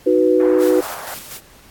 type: chord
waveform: sine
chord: B major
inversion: first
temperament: equal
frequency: 311.1 / 370 / 493.9 Hz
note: D#4 / F#4 / B4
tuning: 0 / 0 / 0 cents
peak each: -17 / -15 / -15 dBFS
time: 0.06-0.81 s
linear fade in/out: 10 ms
type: band-pass noise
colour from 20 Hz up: pink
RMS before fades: -32 dBFS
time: 0.4-1.14 s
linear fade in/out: 0 ms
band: 590 to 1600 Hz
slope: 24 dB/octave
type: noise with tremolo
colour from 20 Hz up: white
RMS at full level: -32 dBFS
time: 0.58-1.41 s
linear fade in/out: 50 ms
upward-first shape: square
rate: 4.1 Hz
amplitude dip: 45%
effects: pink hiss -47 dBFS RMS until 1.7 s + AAC 64 kbps